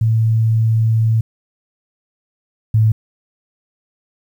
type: tone pair in turn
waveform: sine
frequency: 112 / 109.7 Hz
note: A2 / A2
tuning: +31 / -5 cents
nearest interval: unison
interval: 36 cents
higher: first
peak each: -11 / -9 dBFS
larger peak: second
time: 0.01-1.21 / 2.74-2.92 s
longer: first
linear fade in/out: 5 ms
effects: 8-bit